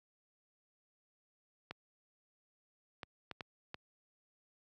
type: clicks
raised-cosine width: 0.3 ms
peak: -26 dBFS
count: 5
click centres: 1.71 / 3.032 / 3.313 / 3.408 / 3.744 s
effects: high-pass 80 Hz 12 dB/octave